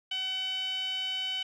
sawtooth tone with band-pass filter, 755 Hz, F#5, 35 cents sharp, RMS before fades -33 dBFS, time 0.11-1.43 s, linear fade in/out 5 ms, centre 3000 Hz, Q 7.8, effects none

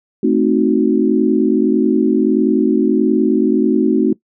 sine chord, A diminished seventh, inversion none, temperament equal, 220 / 261.6 / 311.1 / 370 Hz, A3 / C4 / Eb4 / Gb4, 0 / 0 / 0 / 0 cents, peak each -16 dBFS, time 0.23-4.13 s, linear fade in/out 5 ms, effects noise-tail reverb RT60 0.1 s tail -19 dB re dry

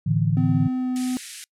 sine chord, A suspended fourth, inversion none, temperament equal, 110 / 146.83 / 164.81 Hz, A2 / D3 / E3, 0 / 0 / 0 cents, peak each -23 / -22 / -22 dBFS, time 0.06-0.68 s, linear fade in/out 10 ms
triangle tone with pitch glide, 255.5 to 253.4 Hz, C4 to B3, -41 to +45 cents, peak -20 dBFS, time 0.37-1.17 s, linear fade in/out 0 ms, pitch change -14 cents, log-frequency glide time 0.78-0.89 s
white band-pass noise, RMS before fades -39 dBFS, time 0.96-1.44 s, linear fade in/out 0 ms, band 1600 to 11000 Hz, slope 48 dB/octave
effects noise-tail reverb RT60 0.1 s tail -26 dB re dry

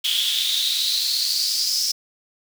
pink noise with high-pass filter sweep, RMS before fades -22 dBFS, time 0.04-1.92 s, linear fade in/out 10 ms, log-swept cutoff 3200 to 5300 Hz, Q 8.5, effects none

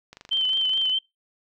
click train, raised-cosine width 0.2 ms, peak -25 dBFS, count 20, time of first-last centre 0.13-0.896 s, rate 24.8 Hz
sine tone with vibrato, 3084 Hz, G7, 29 cents flat, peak -20 dBFS, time 0.31-0.99 s, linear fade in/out 10 ms, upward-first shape triangle, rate 4.7 Hz, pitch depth 44 cents each way
effects noise-tail reverb RT60 0.2 s tail -25 dB re dry

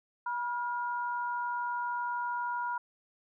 sine tone pair together, 969 / 1416.3 Hz, B5 / F6, -33 / +24 cents, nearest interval perfect fifth, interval 657 cents, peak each -32 / -37 dBFS, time 0.26-2.78 s, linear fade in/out 5 ms, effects none

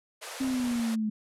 pink band-pass noise, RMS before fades -41 dBFS, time 0.21-0.96 s, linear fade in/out 20 ms, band 440 to 12000 Hz, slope 48 dB/octave
sine exponential sweep, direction down, 267.7 to 211.6 Hz, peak -26 dBFS, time 0.4-1.1 s, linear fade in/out 10 ms
clicks, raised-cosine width 3 ms, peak -35 dBFS, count 11, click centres 0.412 / 0.445 / 0.475 / 0.505 / 0.543 / 0.6 / 0.643 / 0.673 / 0.713 / 0.759 / 0.795 s
effects none

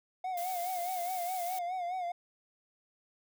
triangle tone with vibrato, 721 Hz, F#5, 45 cents flat, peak -31 dBFS, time 0.24-2.12 s, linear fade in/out 5 ms, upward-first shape sine, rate 4.8 Hz, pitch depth 77 cents each way
blue noise, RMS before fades -43 dBFS, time 0.37-1.59 s, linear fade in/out 5 ms
effects none

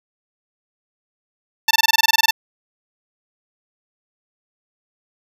10% pulse tone bursts, 890 Hz, A5, 20 cents sharp, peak -4 dBFS, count 13, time 1.68-2.309 s, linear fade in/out 5 ms, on 29 ms, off 21 ms, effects none

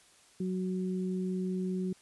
sine tone pair together, 185.1 / 370.2 Hz, F#3 / F#4, +1 / +1 cents, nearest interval octave, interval 1200 cents, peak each -31 / -37 dBFS, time 0.4-1.93 s, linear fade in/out 5 ms, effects white hiss -61 dBFS RMS until 2.01 s + resampled to 24000 Hz

